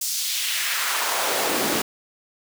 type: noise with high-pass filter sweep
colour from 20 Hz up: pink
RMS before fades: -24 dBFS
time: 0.01-1.82 s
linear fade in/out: 5 ms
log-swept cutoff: 6300 to 220 Hz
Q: 1.4
effects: none